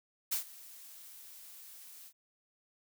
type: noise with ADSR envelope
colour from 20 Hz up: blue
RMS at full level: -31 dBFS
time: 0.31-2.13 s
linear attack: 16 ms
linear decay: 110 ms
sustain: -21 dB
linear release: 66 ms
effects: none